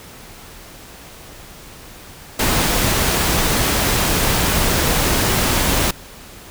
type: noise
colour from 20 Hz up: pink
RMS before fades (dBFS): -17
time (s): 2.39-5.91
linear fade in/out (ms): 5
effects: pink hiss -39 dBFS RMS until 6.5 s